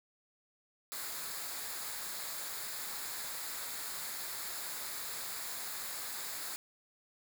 white noise with comb filter, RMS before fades -41 dBFS, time 0.92-6.56 s, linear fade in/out 0 ms, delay 0.34 ms, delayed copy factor -0.55, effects none

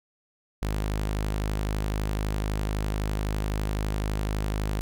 sawtooth tone, 51.91 Hz, G#1, in tune, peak -22 dBFS, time 0.62-4.81 s, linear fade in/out 0 ms, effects none

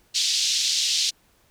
white band-pass noise, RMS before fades -23 dBFS, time 0.14-1.11 s, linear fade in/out 20 ms, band 3300 to 5700 Hz, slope 24 dB/octave, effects pink hiss -61 dBFS RMS until 1.5 s

